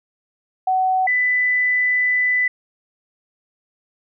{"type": "tone pair in turn", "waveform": "sine", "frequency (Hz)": [750, 1994.2], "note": ["F#5", "B6"], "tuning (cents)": [23, 16], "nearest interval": "octave + perfect fourth", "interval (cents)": 1693, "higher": "second", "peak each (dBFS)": -15, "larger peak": "neither", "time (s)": [[0.67, 1.07], [1.07, 2.48]], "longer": "second", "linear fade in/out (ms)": 5, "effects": []}